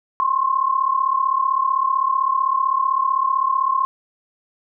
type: tone pair together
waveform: sine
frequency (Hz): 1046.5 / 1082.2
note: C6 / C#6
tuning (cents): 0 / -42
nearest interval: minor second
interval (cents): 58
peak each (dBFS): -19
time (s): 0.2-3.85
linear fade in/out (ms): 0
effects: none